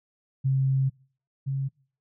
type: tone pair in turn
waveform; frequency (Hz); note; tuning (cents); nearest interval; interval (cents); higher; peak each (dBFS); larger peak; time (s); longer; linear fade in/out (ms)
sine; 133.9 / 135.93; C3 / C#3; +40 / -34; unison; 26; second; -20 / -25; first; 0.44-0.9 / 1.46-1.69; first; 20
effects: noise-tail reverb RT60 0.5 s tail -26 dB re dry